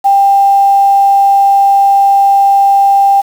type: tone with quantisation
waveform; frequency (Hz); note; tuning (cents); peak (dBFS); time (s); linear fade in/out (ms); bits
sine; 793; G5; +20; -4; 0.04-3.22; 20; 5
effects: none